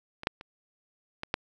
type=clicks; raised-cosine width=0.3 ms; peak=-23 / -9 / -27 / -18 / -10 dBFS; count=5; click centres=0.234 / 0.271 / 0.411 / 1.234 / 1.341 s; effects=none